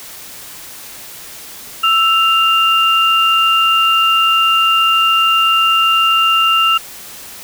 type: tone pair together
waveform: sine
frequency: 1321.6 / 2794 Hz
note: E6 / F7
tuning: +4 / 0 cents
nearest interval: octave + minor second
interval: 1296 cents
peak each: -12 dBFS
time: 1.83-6.78 s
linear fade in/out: 10 ms
effects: white hiss -33 dBFS RMS until 7.43 s